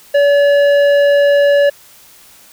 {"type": "tone with tanh clipping", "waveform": "sine", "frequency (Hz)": 571, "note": "D5", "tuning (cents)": -49, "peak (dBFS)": -9, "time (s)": [0.14, 1.7], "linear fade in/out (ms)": 10, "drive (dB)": 11, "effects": ["white hiss -43 dBFS RMS until 2.52 s"]}